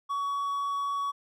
triangle tone, 1126 Hz, C#6, 27 cents sharp, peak -26 dBFS, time 0.09-1.12 s, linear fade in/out 20 ms, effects none

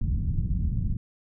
pink low-pass noise, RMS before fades -26 dBFS, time 0.01-0.97 s, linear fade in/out 5 ms, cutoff 170 Hz, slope 24 dB/octave, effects none

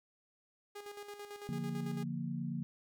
sawtooth tone with tremolo, 410 Hz, G#4, 22 cents flat, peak -40 dBFS, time 0.75-2.04 s, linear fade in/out 10 ms, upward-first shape square, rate 9 Hz, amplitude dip 55%
sine chord, Bb major, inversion first, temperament just, 145.68 / 174.81 / 233.1 Hz, D3 / F3 / Bb3, -14 / +2 / 0 cents, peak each -40 dBFS, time 1.49-2.63 s, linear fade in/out 0 ms
effects none

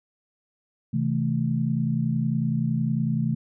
sine chord, A minor, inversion first, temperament equal with one note detuned, 130.81 / 161.61 / 220 Hz, C3 / E3 / A3, 0 / -34 / 0 cents, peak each -26 dBFS, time 0.93-3.35 s, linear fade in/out 10 ms, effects none

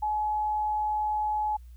sine tone, 849 Hz, G#5, 38 cents sharp, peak -25 dBFS, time 0.02-1.57 s, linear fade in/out 10 ms, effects added 60 Hz sine -44 dBFS peak until 1.76 s + white hiss -69 dBFS RMS until 1.76 s

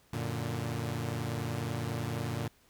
sawtooth chord, Gb augmented, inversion none, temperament equal, 92.5 / 116.54 / 146.83 Hz, Gb2 / Bb2 / D3, 0 / 0 / 0 cents, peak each -36 / -31 / -34 dBFS, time 0.13-2.48 s, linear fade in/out 5 ms, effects pink hiss -65 dBFS RMS until 2.69 s

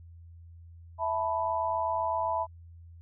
sine chord, E suspended fourth, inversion none, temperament equal, 659.3 / 880 / 987.8 Hz, E5 / A5 / B5, 0 / 0 / 0 cents, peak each -32 / -32 / -30 dBFS, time 0.98-2.47 s, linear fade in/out 50 ms, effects added 84 Hz sine -47 dBFS peak until 3.01 s

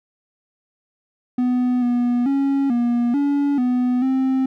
triangle tone with pitch steps, 248.8 / 242.9 / 275.9 / 239.1 / 284.4 / 248.8 / 263 Hz, B3 / B3 / C#4 / A#3 / C#4 / B3 / C4, +13 / -29 / -8 / +44 / +45 / +13 / +9 cents, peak -14 dBFS, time 1.38-4.46 s, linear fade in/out 5 ms, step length 440 ms, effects none

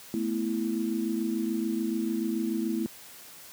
sine chord, A suspended second, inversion none, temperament equal, 220 / 246.9 / 329.6 Hz, A3 / B3 / E4, 0 / 0 / 0 cents, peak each -30 / -33 / -30 dBFS, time 0.14-2.86 s, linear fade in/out 0 ms, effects white hiss -48 dBFS RMS until 3.52 s + high-pass 100 Hz 12 dB/octave

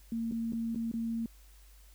sine tone with dropouts, 228.7 Hz, A#3, 33 cents flat, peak -31 dBFS, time 0.12-1.26 s, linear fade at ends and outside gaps 2 ms, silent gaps 0.313-0.321 / 0.523-0.532 / 0.748-0.758 / 0.915-0.938 s, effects added 50 Hz sine -54 dBFS peak until 1.94 s + white hiss -63 dBFS RMS until 1.94 s

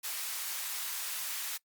white high-pass noise, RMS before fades -37 dBFS, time 0.03-1.58 s, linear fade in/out 20 ms, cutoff 980 Hz, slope 12 dB/octave, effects noise-tail reverb RT60 0.1 s tail -21 dB re dry + Opus 48 kbps

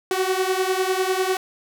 sawtooth beating tone pair, 370 / 380 Hz, F#4 / F#4, 0 / +46 cents, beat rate 10 Hz, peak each -19 dBFS, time 0.11-1.37 s, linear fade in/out 2 ms, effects none

